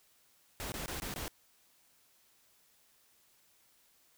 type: noise bursts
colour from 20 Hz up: pink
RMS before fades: -40 dBFS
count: 5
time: 0.6-1.28 s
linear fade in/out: 0 ms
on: 120 ms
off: 20 ms
effects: white hiss -68 dBFS RMS until 4.17 s